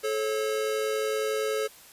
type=tone pair together; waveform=square; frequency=432.8 / 543.6 Hz; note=A4 / C#5; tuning=-29 / -34 cents; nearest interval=major third; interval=395 cents; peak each=-28 / -32 dBFS; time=0.03-1.68 s; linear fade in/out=20 ms; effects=white hiss -51 dBFS RMS until 1.92 s + resampled to 32000 Hz